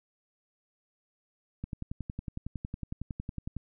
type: click train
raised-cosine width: 5 ms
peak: -23 dBFS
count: 22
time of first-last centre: 1.64-3.567 s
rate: 10.9 Hz
effects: none